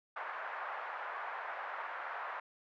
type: band-pass noise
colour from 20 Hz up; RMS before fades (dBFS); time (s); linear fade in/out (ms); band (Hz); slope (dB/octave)
white; -42; 0.16-2.4; 5; 650 to 1600; 24
effects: none